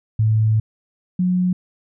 sine tone pair in turn, 109.4 / 181.46 Hz, A2 / F#3, -9 / -33 cents, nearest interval major sixth, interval 876 cents, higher second, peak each -13 / -15 dBFS, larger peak first, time 0.19-0.6 / 1.19-1.53 s, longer first, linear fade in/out 5 ms, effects none

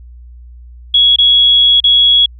sine tone with dropouts, 3342 Hz, G#7, 10 cents sharp, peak -5 dBFS, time 0.94-2.26 s, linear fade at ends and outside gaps 5 ms, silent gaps 1.161-1.185 / 1.803-1.84 s, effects added 60 Hz sine -32 dBFS peak until 2.39 s

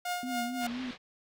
sawtooth tone with tremolo, 713 Hz, F5, 36 cents sharp, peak -26 dBFS, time 0.05-0.67 s, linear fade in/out 5 ms, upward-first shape triangle, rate 3.7 Hz, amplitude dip 80%
sine tone with vibrato, 246.9 Hz, B3, in tune, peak -34 dBFS, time 0.23-0.91 s, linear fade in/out 2 ms, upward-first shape triangle, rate 3.8 Hz, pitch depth 93 cents each way
white low-pass noise, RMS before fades -45 dBFS, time 0.6-0.98 s, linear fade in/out 50 ms, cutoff 3800 Hz, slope 24 dB/octave
effects none

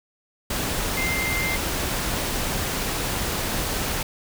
sine tone in noise, 2093 Hz, C7, in tune, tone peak -25 dBFS, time 0.97-1.56 s, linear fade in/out 5 ms, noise pink, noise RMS -26 dBFS, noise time 0.5-4.03 s, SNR -2 dB, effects none

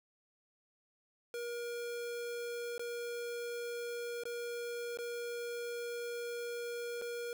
square tone with dropouts, 475.6 Hz, A#4, 35 cents sharp, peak -39 dBFS, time 1.34-7.33 s, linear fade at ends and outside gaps 1 ms, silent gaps 2.78-2.794 / 4.236-4.254 / 4.973-4.987 / 7.015-7.02 s, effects none

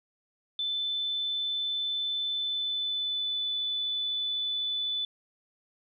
sine tone with pitch glide, 3520 to 3488 Hz, A7 to A7, 0 to -16 cents, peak -28 dBFS, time 0.59-5.05 s, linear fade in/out 2 ms, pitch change -16 cents, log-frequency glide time 2.32-3.52 s, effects none

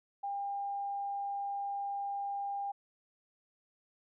sine tone, 801 Hz, G5, 37 cents sharp, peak -34 dBFS, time 0.23-2.72 s, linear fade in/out 10 ms, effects none

